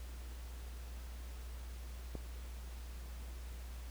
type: click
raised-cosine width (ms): 2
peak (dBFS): -29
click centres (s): 2.153
effects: added 60 Hz sine -44 dBFS peak until 3.9 s + pink hiss -57 dBFS RMS until 3.9 s